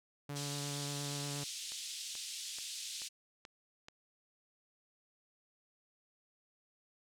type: tone with vibrato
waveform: sawtooth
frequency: 143.3 Hz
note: D3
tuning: 42 cents flat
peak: -36 dBFS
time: 0.29-1.44 s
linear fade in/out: 5 ms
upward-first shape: sine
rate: 8.5 Hz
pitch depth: 12 cents each way
type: band-pass noise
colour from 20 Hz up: pink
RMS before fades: -44 dBFS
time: 0.35-3.09 s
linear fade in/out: 20 ms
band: 3200 to 9100 Hz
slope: 24 dB/octave
type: click train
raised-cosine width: 0.2 ms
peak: -32 dBFS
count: 6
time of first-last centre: 1.72-3.885 s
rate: 2.31 Hz
effects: none